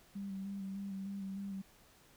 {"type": "tone with vibrato", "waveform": "sine", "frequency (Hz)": 195.7, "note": "G3", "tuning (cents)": -3, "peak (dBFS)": -39, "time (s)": [0.15, 1.62], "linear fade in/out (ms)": 10, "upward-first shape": "square", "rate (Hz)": 3.3, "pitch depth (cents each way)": 23, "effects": ["pink hiss -64 dBFS RMS until 2.16 s"]}